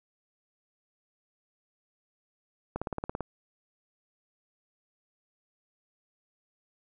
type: click train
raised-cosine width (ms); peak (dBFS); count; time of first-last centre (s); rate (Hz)
1; -18; 9; 2.76-3.207; 17.9
effects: none